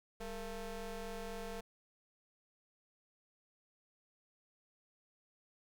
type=ring-modulated tone; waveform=25% pulse; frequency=220 Hz; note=A3; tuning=in tune; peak=-35 dBFS; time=0.2-1.61 s; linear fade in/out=10 ms; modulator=242 Hz; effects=none